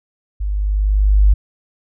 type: tone with level ramp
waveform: sine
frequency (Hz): 50.5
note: G#1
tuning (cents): -48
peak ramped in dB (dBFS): -18 to -6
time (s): 0.4-1.34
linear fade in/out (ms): 10
effects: none